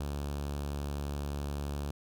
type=tone with notch filter; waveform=sawtooth; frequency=71.7 Hz; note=D2; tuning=41 cents flat; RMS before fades=-36 dBFS; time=0-1.91 s; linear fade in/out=5 ms; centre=2000 Hz; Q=1.9; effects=none

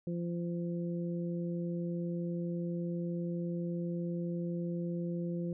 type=harmonic tone; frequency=172.2 Hz; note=F3; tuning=24 cents flat; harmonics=1 / 2 / 3; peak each=-34 / -40 / -44 dBFS; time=0.07-5.53 s; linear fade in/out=2 ms; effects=none

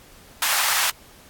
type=high-pass noise; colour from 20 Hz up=pink; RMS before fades=-21 dBFS; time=0.42-0.9 s; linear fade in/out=2 ms; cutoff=870 Hz; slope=24 dB/octave; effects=pink hiss -49 dBFS RMS until 1.29 s + AAC 64 kbps

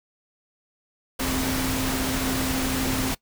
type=tone in noise; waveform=sine; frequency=261.6 Hz; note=C4; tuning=in tune; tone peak=-27 dBFS; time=1.2-3.12 s; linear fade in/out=10 ms; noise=pink; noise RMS=-27 dBFS; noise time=1.19-3.15 s; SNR=-3 dB; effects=noise-tail reverb RT60 0.1 s tail -21 dB re dry

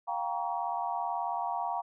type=chord; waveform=sine; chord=G half-diminished seventh; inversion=third; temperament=just; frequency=705.6 / 784 / 940.8 / 1128.9 Hz; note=F5 / G5 / Bb5 / Db6; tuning=+18 / 0 / +16 / +31 cents; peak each=-35 / -36 / -34 / -40 dBFS; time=0.07-1.82 s; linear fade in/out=20 ms; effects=none

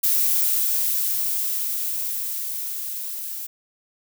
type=noise with level ramp; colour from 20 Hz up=violet; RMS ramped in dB=-19 to -32 dBFS; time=0.03-3.47 s; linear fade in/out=10 ms; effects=none

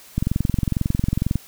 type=click train; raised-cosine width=5 ms; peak=-7 dBFS; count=27; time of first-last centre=0.18-1.356 s; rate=22.1 Hz; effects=white hiss -46 dBFS RMS until 1.47 s

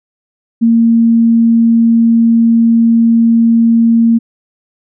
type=tone; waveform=sine; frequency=230 Hz; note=A#3; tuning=23 cents flat; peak=-5 dBFS; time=0.61-4.19 s; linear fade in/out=20 ms; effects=none

